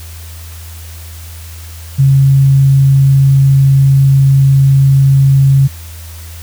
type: tone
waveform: sine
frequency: 136.3 Hz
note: C#3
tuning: 29 cents flat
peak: -4 dBFS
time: 1.98-5.68 s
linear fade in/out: 20 ms
effects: added 82 Hz sine -27 dBFS peak until 6.42 s + white hiss -35 dBFS RMS until 6.42 s